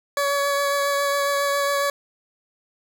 20% pulse tone with vibrato, 565 Hz, C#5, 33 cents sharp, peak -15 dBFS, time 0.17-1.9 s, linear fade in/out 2 ms, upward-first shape triangle, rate 7.3 Hz, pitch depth 15 cents each way, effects none

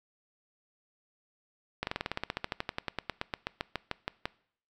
slowing click train, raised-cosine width 0.3 ms, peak -15 dBFS, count 27, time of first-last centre 1.83-4.255 s, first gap 41 ms, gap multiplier 1.06, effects noise-tail reverb RT60 0.6 s tail -22 dB re dry

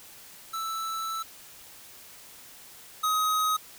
square tone pair in turn, 1318.5 / 1262 Hz, E6 / D#6, 0 / +24 cents, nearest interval minor second, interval 76 cents, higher first, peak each -31 / -24 dBFS, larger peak second, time 0.53-1.23 / 3.03-3.57 s, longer first, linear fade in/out 10 ms, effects white hiss -49 dBFS RMS until 3.78 s

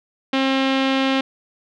sawtooth tone with low-pass filter, 267.4 Hz, C4, 38 cents sharp, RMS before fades -19 dBFS, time 0.33-1.21 s, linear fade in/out 5 ms, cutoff 3300 Hz, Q 2.3, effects none

